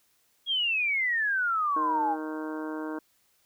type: exponential sweep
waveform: sine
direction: down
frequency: 3322 to 784 Hz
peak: -24 dBFS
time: 0.46-2.17 s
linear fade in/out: 50 ms
type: harmonic tone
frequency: 155.56 Hz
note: D#3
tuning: in tune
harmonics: 2 / 3 / 4 / 5 / 6 / 7 / 8 / 9 / 10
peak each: -33 / -40 / -43 / -50 / -43 / -45 / -53 / -47 / -46 dBFS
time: 1.76-2.99 s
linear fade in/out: 5 ms
effects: white hiss -68 dBFS RMS until 3.45 s